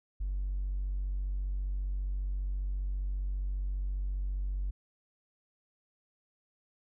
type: tone with hard clipping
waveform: sine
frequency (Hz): 47.41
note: F#1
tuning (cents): +43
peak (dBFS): -31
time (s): 0.2-4.71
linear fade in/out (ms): 10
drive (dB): 1
effects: none